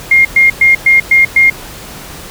sine tone bursts, 2127 Hz, C7, 28 cents sharp, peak -3 dBFS, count 6, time 0.11-1.5 s, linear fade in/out 5 ms, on 140 ms, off 110 ms, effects pink hiss -29 dBFS RMS until 2.3 s

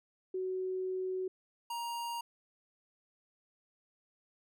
sine / square tone pair in turn, 373 / 939.9 Hz, F#4 / A#5, +14 / +14 cents, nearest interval octave + major third, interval 1600 cents, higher second, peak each -33 / -37 dBFS, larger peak first, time 0.34-1.28 / 1.7-2.21 s, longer first, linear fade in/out 5 ms, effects none

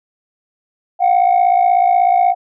sine tone pair together, 710 / 766.4 Hz, F5 / G5, +28 / -39 cents, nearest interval minor second, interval 133 cents, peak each -10 / -11 dBFS, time 0.99-2.35 s, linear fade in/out 50 ms, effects tanh soft clip ceiling -6 dBFS

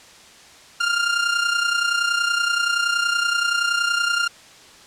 sawtooth tone with amplitude modulation, 1400 Hz, F6, 4 cents sharp, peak -12 dBFS, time 0.8-4.28 s, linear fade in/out 10 ms, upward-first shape sine, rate 30.6 Hz, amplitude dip 60%, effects white hiss -46 dBFS RMS until 4.86 s + low-pass 7000 Hz 12 dB/octave

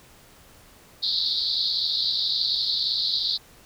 pink band-pass noise, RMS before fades -25 dBFS, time 1.02-3.38 s, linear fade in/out 20 ms, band 3700 to 4700 Hz, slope 96 dB/octave, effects pink hiss -52 dBFS RMS until 3.65 s

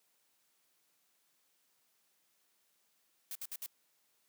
blue noise bursts, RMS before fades -42 dBFS, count 4, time 3.31-3.662 s, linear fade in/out 2 ms, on 43 ms, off 60 ms, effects white hiss -75 dBFS RMS until 4.28 s + high-pass 150 Hz 12 dB/octave

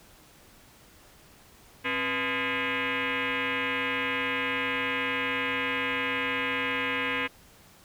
sine tone with frequency modulation, 267.8 Hz, C4, 40 cents sharp, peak -26 dBFS, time 1.84-7.28 s, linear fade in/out 20 ms, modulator 379 Hz, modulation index 6.8, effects pink hiss -55 dBFS RMS until 7.84 s

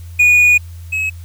triangle tone pair in turn, 2456 / 2567 Hz, D#7 / E7, -23 / -47 cents, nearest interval minor second, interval 76 cents, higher second, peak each -5 / -14 dBFS, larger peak first, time 0.19-0.58 / 0.92-1.1 s, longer first, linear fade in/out 10 ms, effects added 85 Hz sine -29 dBFS peak until 1.24 s + white hiss -48 dBFS RMS until 1.24 s

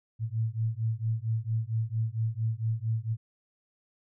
sine beating tone pair, 110 / 114.4 Hz, A2 / A#2, 0 / -32 cents, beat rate 4.4 Hz, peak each -30 dBFS, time 0.19-3.17 s, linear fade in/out 50 ms, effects none

